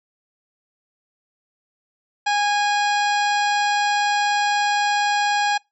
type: harmonic tone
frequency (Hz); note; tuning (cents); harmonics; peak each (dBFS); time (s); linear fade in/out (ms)
823; G#5; -16; 1 / 2 / 3 / 4 / 5 / 6 / 7 / 9; -19 / -24 / -28 / -31 / -32 / -34 / -36 / -37; 2.26-5.58; 10
effects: noise-tail reverb RT60 0.2 s tail -26 dB re dry